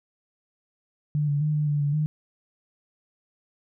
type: tone with pitch steps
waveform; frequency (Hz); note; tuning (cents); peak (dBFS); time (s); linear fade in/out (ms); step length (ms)
sine; 148.9 / 144.1 / 151.8 / 150.1 / 146.6 / 144.1 / 152.6; D3 / D3 / D#3 / D3 / D3 / D3 / D#3; +24 / -33 / -42 / +38 / -3 / -33 / -33; -21; 1.15-2.06; 0; 130
effects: none

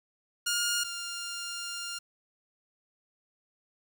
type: tone pair in turn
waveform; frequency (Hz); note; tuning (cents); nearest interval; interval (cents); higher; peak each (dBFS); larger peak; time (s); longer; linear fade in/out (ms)
10% pulse; 1419 / 1398.7; F6 / F6; +27 / +2; unison; 25; first; -19 / -27; first; 0.46-0.84 / 0.84-1.99; second; 10
effects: 9-bit

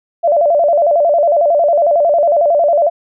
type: tone with vibrato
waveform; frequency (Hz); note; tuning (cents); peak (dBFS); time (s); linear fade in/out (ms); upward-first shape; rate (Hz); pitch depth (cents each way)
sine; 631; D#5; +24; -8; 0.23-2.9; 20; square; 11; 130
effects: none

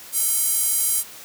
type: tone with high-pass filter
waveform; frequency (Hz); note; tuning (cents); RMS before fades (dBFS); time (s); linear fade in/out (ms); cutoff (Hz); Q
square; 444.2; A4; +16; -21; 0.12-1.04; 50; 10000; 1.5
effects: white hiss -41 dBFS RMS until 1.24 s + high-pass 100 Hz 12 dB/octave

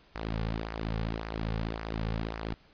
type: tone with flanger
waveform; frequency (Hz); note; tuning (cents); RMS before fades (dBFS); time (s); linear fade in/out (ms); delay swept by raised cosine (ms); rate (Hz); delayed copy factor
sawtooth; 55; A1; 0; -34; 0.15-2.54; 0; 0.26 to 3.16; 1.8; -0.65
effects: pink hiss -61 dBFS RMS until 2.73 s + resampled to 11025 Hz

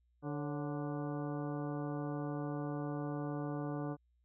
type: harmonic tone with a mistuned harmonic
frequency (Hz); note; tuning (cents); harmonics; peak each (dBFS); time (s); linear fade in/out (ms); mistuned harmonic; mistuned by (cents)
146.83; D3; 0; 1 / 2 / 3 / 4 / 5 / 6 / 7 / 8 / 10; -40 / -40 / -46 / -47 / -49 / -53 / -54 / -52 / -57; 0.22-3.97; 50; 4; -75
effects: added 60 Hz sine -70 dBFS peak until 4.24 s

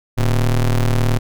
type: ring-modulated tone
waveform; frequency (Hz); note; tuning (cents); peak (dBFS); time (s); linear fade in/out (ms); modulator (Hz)
square; 64.4; C2; -27; -11; 0.17-1.19; 20; 45.1
effects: none

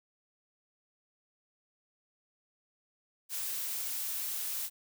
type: noise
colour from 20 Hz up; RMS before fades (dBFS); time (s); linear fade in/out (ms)
blue; -36; 3.29-4.7; 50
effects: none

